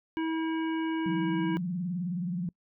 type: harmonic tone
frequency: 322.6 Hz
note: E4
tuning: 37 cents flat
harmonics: 1 / 3 / 5 / 7 / 9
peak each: -28 / -38 / -42 / -45 / -47 dBFS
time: 0.17-1.57 s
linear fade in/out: 0 ms
type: tone with vibrato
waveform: sine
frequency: 177.1 Hz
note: F3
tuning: 24 cents sharp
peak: -29 dBFS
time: 1.06-2.49 s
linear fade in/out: 2 ms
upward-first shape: sine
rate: 19 Hz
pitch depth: 120 cents each way
effects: noise-tail reverb RT60 0.1 s tail -26 dB re dry